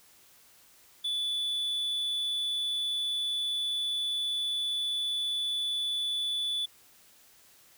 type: tone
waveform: triangle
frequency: 3465 Hz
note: A7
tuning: 27 cents flat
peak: -27 dBFS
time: 1.04-6.66 s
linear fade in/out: 10 ms
effects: white hiss -59 dBFS RMS until 7.77 s